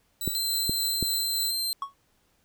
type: tone with tremolo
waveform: 5% pulse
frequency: 3951 Hz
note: B7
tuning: in tune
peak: -20 dBFS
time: 0.21-1.51 s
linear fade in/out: 2 ms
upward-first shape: triangle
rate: 3.5 Hz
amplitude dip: 55%
type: clicks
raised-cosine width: 3 ms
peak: -15 dBFS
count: 3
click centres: 0.277 / 0.695 / 1.027 s
type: tone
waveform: sawtooth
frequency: 4139 Hz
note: C8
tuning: 20 cents flat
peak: -24 dBFS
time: 0.35-1.73 s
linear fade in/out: 0 ms
type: tone with exponential decay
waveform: triangle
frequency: 1108.7 Hz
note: C#6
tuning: in tune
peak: -23 dBFS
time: 1.82-1.94 s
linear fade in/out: 2 ms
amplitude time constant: 25 ms
effects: pink hiss -68 dBFS RMS until 2.44 s